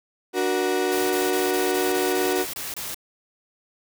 35% pulse chord, D augmented, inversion none, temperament equal with one note detuned, 293.7 / 370 / 473.5 Hz, D4 / F#4 / A#4, 0 / 0 / +27 cents, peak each -27 / -21 / -26 dBFS, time 0.33-2.46 s, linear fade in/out 50 ms
white noise bursts, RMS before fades -32 dBFS, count 10, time 0.92-2.945 s, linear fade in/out 2 ms, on 180 ms, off 25 ms
effects none

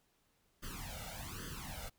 pink noise with flanger, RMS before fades -45 dBFS, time 0.62-1.9 s, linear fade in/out 20 ms, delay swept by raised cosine 0.63 to 1.43 ms, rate 1.2 Hz, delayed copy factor +0.95, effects pink hiss -75 dBFS RMS until 1.98 s

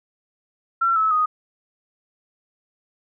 sine tone with pitch steps, 1356 / 1299.3 / 1244.9 Hz, E6 / E6 / D#6, +49 / -25 / +1 cents, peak -16 dBFS, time 0.81-1.26 s, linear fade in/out 10 ms, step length 150 ms, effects none

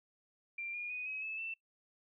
sine tone with pitch steps, 2371 / 2428 / 2486 / 2546 / 2607 / 2669 Hz, D7 / D#7 / D#7 / D#7 / E7 / E7, +16 / -43 / -2 / +39 / -20 / +21 cents, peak -38 dBFS, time 0.58-1.54 s, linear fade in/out 5 ms, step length 160 ms, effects noise-tail reverb RT60 0.1 s tail -23 dB re dry

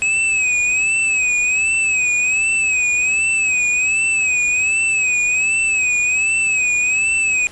square tone with vibrato, 2555 Hz, D#7, 45 cents sharp, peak -15 dBFS, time 0.02-7.47 s, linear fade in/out 0 ms, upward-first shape sine, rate 1.3 Hz, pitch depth 76 cents each way, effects pink hiss -40 dBFS RMS until 7.51 s + resampled to 24000 Hz

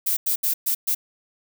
violet noise bursts at uneven times, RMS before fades -22 dBFS, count 5, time 0.06-0.17 / 0.26-0.36 / 0.43-0.54 / 0.66-0.75 / 0.87-0.95 s, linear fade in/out 10 ms, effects none

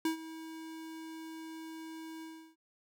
square tone with ADSR envelope, 321.6 Hz, E4, 43 cents flat, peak -28 dBFS, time 0.05-2.56 s, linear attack 3 ms, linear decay 110 ms, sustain -16 dB, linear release 340 ms, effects none

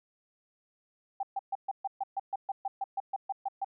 sine tone bursts, 784 Hz, G5, in tune, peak -29 dBFS, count 16, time 1.2-3.646 s, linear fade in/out 5 ms, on 31 ms, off 130 ms, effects none

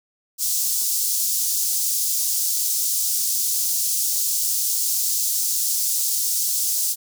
pink high-pass noise, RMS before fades -22 dBFS, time 0.38-6.96 s, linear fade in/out 50 ms, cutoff 5500 Hz, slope 24 dB/octave, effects none

